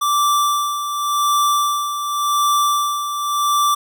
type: tone with tremolo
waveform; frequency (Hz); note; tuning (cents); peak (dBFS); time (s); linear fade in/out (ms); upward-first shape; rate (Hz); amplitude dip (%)
square; 1170; D6; -7; -14; 0.01-3.75; 10; sine; 0.89; 60
effects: none